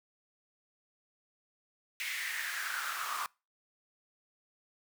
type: noise with high-pass filter sweep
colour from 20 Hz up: pink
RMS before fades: -37 dBFS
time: 2-3.26 s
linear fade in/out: 0 ms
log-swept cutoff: 2200 to 1100 Hz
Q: 5.1
effects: noise-tail reverb RT60 0.3 s tail -26 dB re dry